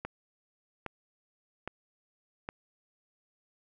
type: click train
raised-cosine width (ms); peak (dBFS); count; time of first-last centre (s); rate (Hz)
0.5; -21; 4; 0.05-2.489; 1.23
effects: none